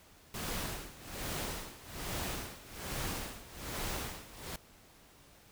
pink noise with tremolo, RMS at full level -37 dBFS, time 0.34-4.56 s, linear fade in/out 2 ms, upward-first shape sine, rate 1.2 Hz, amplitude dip 85%, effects pink hiss -60 dBFS RMS until 5.51 s

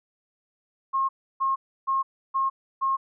sine tone bursts, 1076 Hz, C6, 48 cents sharp, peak -21 dBFS, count 5, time 0.93-2.97 s, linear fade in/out 20 ms, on 160 ms, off 310 ms, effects none

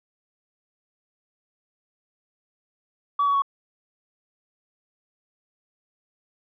sine tone with pitch steps, 1142 / 1127.6 / 1113.3 Hz, D6 / C#6 / C#6, -49 / +29 / +7 cents, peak -17 dBFS, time 3.19-3.421 s, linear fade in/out 5 ms, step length 77 ms, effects tanh soft clip ceiling -15 dBFS

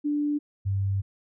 sine tone pair in turn, 293.7 / 98.01 Hz, D4 / G2, 0 / 0 cents, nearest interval octave + perfect fifth, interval 1900 cents, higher first, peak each -23 dBFS, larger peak neither, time 0.04-0.39 / 0.65-1.02 s, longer second, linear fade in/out 20 ms, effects none

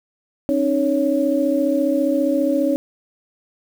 sine tone cluster, 271.2 / 306 / 558 Hz, C#4 / D#4 / C#5, -38 / -29 / +11 cents, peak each -20 dBFS, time 0.49-2.76 s, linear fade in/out 0 ms, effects 7-bit

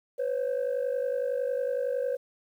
sine tone pair together, 498.1 / 549 Hz, B4 / C#5, +15 / -17 cents, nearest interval major second, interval 168 cents, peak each -27 / -28 dBFS, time 0.18-2.17 s, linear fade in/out 20 ms, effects tanh soft clip ceiling -23 dBFS + 10-bit

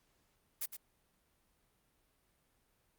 blue noise with echo, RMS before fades -37 dBFS, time 0.61-0.66 s, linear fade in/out 10 ms, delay 110 ms, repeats 1, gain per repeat -9 dB, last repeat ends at 0.77 s, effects pink hiss -75 dBFS RMS until 2.98 s + Opus 48 kbps

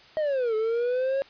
triangle linear two-way sweep, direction down then up, 635 to 430 to 552 Hz, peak -21 dBFS, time 0.17-1.22 s, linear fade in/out 0 ms, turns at 0.55 s, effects white hiss -52 dBFS RMS until 1.29 s + resampled to 11025 Hz

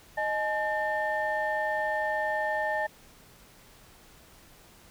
sine tone cluster, 619 / 851 / 1800 Hz, D#5 / G#5 / A6, -9 / +42 / +39 cents, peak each -30 dBFS, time 0.17-2.87 s, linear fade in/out 10 ms, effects tanh soft clip ceiling -19 dBFS + pink hiss -55 dBFS RMS until 4.9 s

